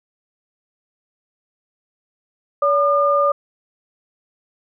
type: tone pair together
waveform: sine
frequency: 570.7 / 1208 Hz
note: D5 / D6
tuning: -50 / +48 cents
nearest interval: octave + minor second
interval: 1298 cents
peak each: -16 dBFS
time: 2.62-3.32 s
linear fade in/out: 5 ms
effects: none